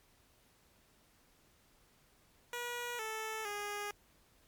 10% pulse tone with pitch steps, 482.2 / 439.1 / 411.6 Hz, B4 / A4 / G#4, -41 / -4 / -16 cents, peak -30 dBFS, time 2.53-3.91 s, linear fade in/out 2 ms, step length 460 ms, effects pink hiss -68 dBFS RMS until 4.47 s + MP3 96 kbps

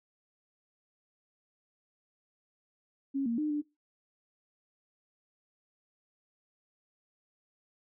sine tone with pitch steps, 274.3 / 232.6 / 302.9 / 295.7 Hz, C#4 / A#3 / D#4 / D4, -18 / -4 / -46 / +12 cents, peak -28 dBFS, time 3.14-3.62 s, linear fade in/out 20 ms, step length 120 ms, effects noise-tail reverb RT60 0.2 s tail -20 dB re dry

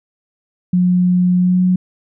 sine tone with pitch glide, 180 to 182.72 Hz, F#3 to F#3, -47 to -21 cents, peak -10 dBFS, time 0.73-1.76 s, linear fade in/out 5 ms, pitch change +26 cents, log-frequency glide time 1.38-1.63 s, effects none

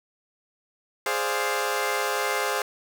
15% pulse chord, D half-diminished seventh, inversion second, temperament equal, 415.3 / 523.3 / 587.3 / 698.5 Hz, Ab4 / C5 / D5 / F5, 0 / 0 / 0 / 0 cents, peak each -22 / -22 / -27 / -25 dBFS, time 1.06-2.62 s, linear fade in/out 2 ms, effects none

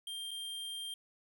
square tone with dropouts, 3185 Hz, G7, 27 cents sharp, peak -40 dBFS, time 0.07-0.94 s, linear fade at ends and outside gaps 2 ms, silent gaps 0.309-0.313 s, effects none

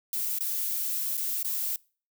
violet noise with dropouts, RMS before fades -30 dBFS, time 0.13-1.76 s, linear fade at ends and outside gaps 1 ms, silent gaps 0.386-0.407 / 1.171-1.176 / 1.429-1.446 s, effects noise-tail reverb RT60 0.4 s tail -25 dB re dry

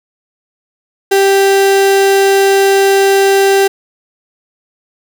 35% pulse tone, 392 Hz, G4, in tune, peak -5 dBFS, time 1.11-3.68 s, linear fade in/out 10 ms, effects none

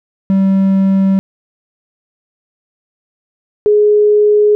triangle / sine tone pair in turn, 193.1 / 418.5 Hz, G3 / G#4, -26 / +13 cents, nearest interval octave + minor second, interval 1339 cents, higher second, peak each -6 dBFS, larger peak neither, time 0.3-1.19 / 3.66-4.55 s, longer neither, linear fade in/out 0 ms, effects none

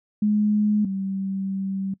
sine tone pair in turn, 210 / 193.43 Hz, G#3 / G3, +19 / -23 cents, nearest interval minor second, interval 142 cents, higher first, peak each -17 / -24 dBFS, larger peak first, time 0.22-0.85 / 0.85-1.94 s, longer second, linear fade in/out 5 ms, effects noise-tail reverb RT60 0.1 s tail -21 dB re dry

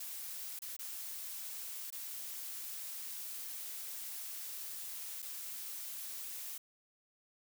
blue noise with dropouts, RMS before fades -44 dBFS, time 0-6.58 s, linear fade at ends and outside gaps 5 ms, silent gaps 0.591-0.619 / 0.766-0.79 / 1.904-1.924 / 5.221-5.225 s, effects none

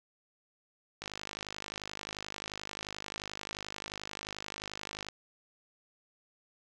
click train, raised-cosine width 0.2 ms, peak -21 dBFS, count 210, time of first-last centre 1.02-5.086 s, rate 51.4 Hz, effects none

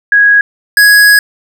sine / square tone pair in turn, 1656 / 1665.6 Hz, G#6 / G#6, -5 / +5 cents, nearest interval unison, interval 10 cents, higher second, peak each -3 dBFS, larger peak neither, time 0.12-0.41 / 0.77-1.19 s, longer second, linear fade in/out 2 ms, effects none

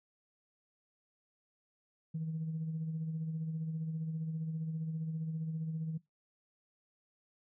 sine tone with tremolo, 160 Hz, D#3, 49 cents sharp, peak -32 dBFS, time 2.14-5.98 s, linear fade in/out 10 ms, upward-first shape sine, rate 15 Hz, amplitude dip 45%, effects noise-tail reverb RT60 0.2 s tail -22 dB re dry + tanh soft clip ceiling -30 dBFS

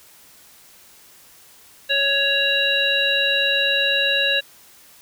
harmonic tone, 556 Hz, C#5, 5 cents sharp, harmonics 1 / 3 / 5 / 7, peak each -26 / -22 / -21 / -21 dBFS, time 1.89-4.41 s, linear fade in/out 20 ms, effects white hiss -49 dBFS RMS until 5.01 s

